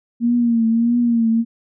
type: tone with vibrato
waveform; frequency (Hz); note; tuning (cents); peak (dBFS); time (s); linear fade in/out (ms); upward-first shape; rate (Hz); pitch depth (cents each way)
sine; 233.1; A#3; 0; -13; 0.2-1.45; 50; triangle; 1.6; 67
effects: none